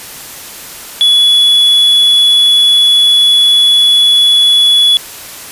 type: tone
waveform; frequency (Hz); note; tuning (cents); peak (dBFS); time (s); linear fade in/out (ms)
triangle; 3404; G#7; +42; -3; 1.01-4.97; 0
effects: white hiss -28 dBFS RMS until 5.51 s + resampled to 32000 Hz